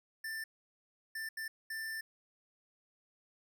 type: tone bursts at uneven times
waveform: square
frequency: 1778 Hz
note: A6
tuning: 18 cents sharp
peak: -39 dBFS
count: 4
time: 0.24-0.44 / 1.15-1.29 / 1.37-1.48 / 1.7-2.01 s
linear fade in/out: 5 ms
effects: none